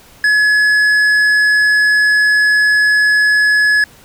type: tone with tanh clipping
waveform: triangle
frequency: 1697 Hz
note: G#6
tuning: 37 cents sharp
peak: -10 dBFS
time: 0.24-3.84 s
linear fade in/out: 2 ms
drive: 12 dB
effects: pink hiss -43 dBFS RMS until 4.04 s